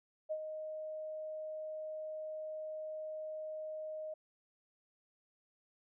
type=tone with ADSR envelope; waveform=sine; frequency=622.3 Hz; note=D#5; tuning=in tune; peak=-33 dBFS; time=0.29-4.14 s; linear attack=25 ms; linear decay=62 ms; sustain=-7 dB; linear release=6 ms; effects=none